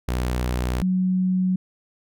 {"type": "tone pair in turn", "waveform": ["sawtooth", "sine"], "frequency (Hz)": [61.74, 185.01], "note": ["B1", "F#3"], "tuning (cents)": [0, 0], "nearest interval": "octave + perfect fifth", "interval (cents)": 1900, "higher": "second", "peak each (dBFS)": -18, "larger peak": "neither", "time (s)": [[0.08, 0.82], [0.82, 1.56]], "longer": "neither", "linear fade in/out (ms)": 5, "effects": []}